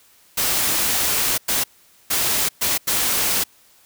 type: noise bursts at uneven times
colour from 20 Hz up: white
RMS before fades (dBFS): -20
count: 5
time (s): 0.37-1.38 / 1.48-1.64 / 2.1-2.49 / 2.61-2.78 / 2.87-3.44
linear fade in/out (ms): 10
effects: white hiss -54 dBFS RMS until 3.85 s